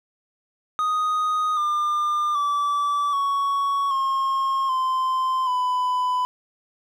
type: tone with pitch steps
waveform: triangle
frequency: 1244.5 / 1200 / 1157.1 / 1115.8 / 1075.9 / 1037.5 / 1000.4 Hz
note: D#6 / D6 / D6 / C#6 / C6 / C6 / B5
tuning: 0 / +37 / -26 / +11 / +48 / -15 / +22 cents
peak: -18 dBFS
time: 0.79-6.25 s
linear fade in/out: 0 ms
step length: 780 ms
effects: none